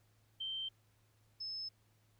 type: tone pair in turn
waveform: sine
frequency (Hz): 3126 / 5218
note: G7 / E8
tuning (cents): -6 / -18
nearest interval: major sixth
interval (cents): 888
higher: second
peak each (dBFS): -38 / -40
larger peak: first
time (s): 0.4-0.69 / 1.4-1.69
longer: neither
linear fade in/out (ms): 10
effects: added 107 Hz sine -70 dBFS peak until 2.19 s + pink hiss -75 dBFS RMS until 2.19 s